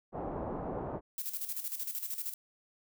white low-pass noise, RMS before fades -38 dBFS, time 0.12-1.01 s, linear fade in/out 50 ms, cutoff 820 Hz, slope 24 dB/octave
violet noise with tremolo, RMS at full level -36 dBFS, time 1.18-2.34 s, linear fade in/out 2 ms, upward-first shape square, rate 13 Hz, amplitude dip 65%
effects none

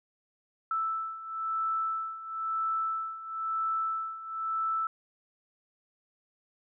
sine beating tone pair, 1318.5 / 1319.5 Hz, E6 / E6, 0 / +1 cents, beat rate 1 Hz, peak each -35 / -31 dBFS, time 0.71-4.87 s, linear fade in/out 2 ms, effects none

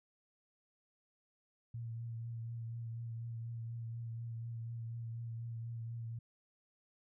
sine tone with vibrato, 115.6 Hz, A#2, 14 cents flat, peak -40 dBFS, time 1.74-6.19 s, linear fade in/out 5 ms, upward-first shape triangle, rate 4.1 Hz, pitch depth 29 cents each way, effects none

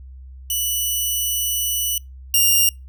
5% pulse tone pair in turn, 2960 / 2818 Hz, F#7 / F7, 0 / +15 cents, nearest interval minor second, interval 85 cents, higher first, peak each -11 / -4 dBFS, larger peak second, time 0.5-1.98 / 2.34-2.69 s, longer first, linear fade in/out 2 ms, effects noise-tail reverb RT60 0.2 s tail -24 dB re dry + added 65 Hz sine -36 dBFS peak until 2.88 s

